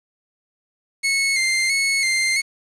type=tone with vibrato; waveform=sawtooth; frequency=2144 Hz; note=C7; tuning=42 cents sharp; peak=-14 dBFS; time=1.03-2.42 s; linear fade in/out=20 ms; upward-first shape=square; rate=1.5 Hz; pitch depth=41 cents each way; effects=resampled to 24000 Hz + 7-bit